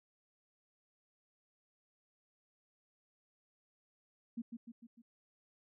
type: tone with echo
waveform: sine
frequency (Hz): 233.1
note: A#3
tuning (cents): 0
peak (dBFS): -37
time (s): 4.37-4.42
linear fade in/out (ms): 10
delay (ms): 150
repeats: 4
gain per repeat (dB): -5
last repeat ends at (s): 5.02
effects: none